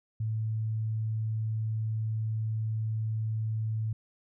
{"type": "tone", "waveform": "sine", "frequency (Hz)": 110, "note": "A2", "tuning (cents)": 0, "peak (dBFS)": -28, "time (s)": [0.2, 3.93], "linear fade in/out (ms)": 5, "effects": []}